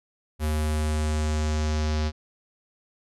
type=tone with low-pass filter sweep; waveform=square; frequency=76.7 Hz; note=D#2; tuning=24 cents flat; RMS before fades=-25 dBFS; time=0.39-2.12 s; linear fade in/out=50 ms; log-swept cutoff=12000 to 5000 Hz; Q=2.1; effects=none